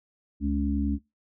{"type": "harmonic tone", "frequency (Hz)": 70.7, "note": "C#2", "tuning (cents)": 35, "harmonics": [1, 3, 4], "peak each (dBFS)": [-28, -28, -28], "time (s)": [0.4, 0.99], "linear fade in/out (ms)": 50, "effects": ["noise-tail reverb RT60 0.2 s tail -19 dB re dry"]}